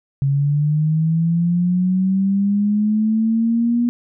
sine linear sweep, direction up, 136.7 to 241.1 Hz, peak -14 dBFS, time 0.22-3.89 s, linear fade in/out 0 ms, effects none

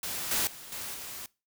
white noise with level steps, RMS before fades -35 / -28 / -46 / -38 / -41 dBFS, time 0.03-1.26 s, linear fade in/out 2 ms, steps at 0.31 / 0.47 / 0.72 / 0.94 s, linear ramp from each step 2 ms, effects noise-tail reverb RT60 0.3 s tail -23 dB re dry

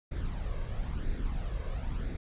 brown noise with flanger, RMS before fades -33 dBFS, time 0.11-2.17 s, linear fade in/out 10 ms, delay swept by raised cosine 0.49 to 1.89 ms, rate 1 Hz, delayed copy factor +0.55, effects resampled to 8000 Hz

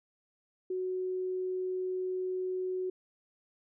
sine tone, 370 Hz, F#4, in tune, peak -31 dBFS, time 0.7-2.9 s, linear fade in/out 5 ms, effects none

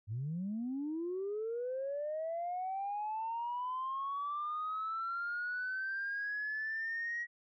sine linear sweep, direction up, 98.3 to 1910 Hz, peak -34 dBFS, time 0.07-7.27 s, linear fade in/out 50 ms, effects tanh soft clip ceiling -31 dBFS

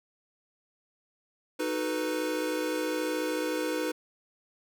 square chord, B dominant seventh, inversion first, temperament equal, 311.1 / 370 / 440 / 493.9 Hz, D#4 / F#4 / A4 / B4, 0 / 0 / 0 / 0 cents, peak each -33 / -38 / -39 / -33 dBFS, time 1.59-3.92 s, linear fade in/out 10 ms, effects none

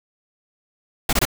pink noise bursts, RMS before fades -18 dBFS, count 3, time 1.09-1.253 s, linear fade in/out 5 ms, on 39 ms, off 23 ms, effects none

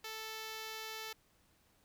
5% pulse tone, 440 Hz, A4, in tune, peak -31 dBFS, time 0.04-1.13 s, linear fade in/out 5 ms, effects pink hiss -71 dBFS RMS until 1.84 s

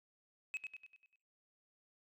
sine tone with echo, 2556 Hz, D#7, 46 cents sharp, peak -34 dBFS, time 0.54-0.57 s, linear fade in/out 0 ms, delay 98 ms, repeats 6, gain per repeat -6 dB, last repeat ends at 1.158 s, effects noise-tail reverb RT60 0.6 s tail -22 dB re dry + tanh soft clip ceiling -36 dBFS

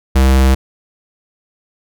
square tone, 66 Hz, C2, 16 cents sharp, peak -8 dBFS, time 0.15-0.55 s, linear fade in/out 10 ms, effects none

